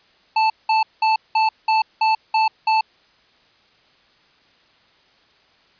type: tone bursts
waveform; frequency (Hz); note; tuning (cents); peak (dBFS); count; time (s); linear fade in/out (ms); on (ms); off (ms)
square; 880; A5; 0; -15; 8; 0.36-2.81; 5; 140; 190
effects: white hiss -56 dBFS RMS until 5.79 s + resampled to 11025 Hz